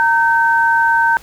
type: tone pair together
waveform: sine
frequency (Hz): 921 / 1543.1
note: A#5 / G6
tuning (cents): -21 / -28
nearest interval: major sixth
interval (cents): 893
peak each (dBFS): -13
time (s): 0-1.17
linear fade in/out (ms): 0
effects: pink hiss -42 dBFS RMS until 1.22 s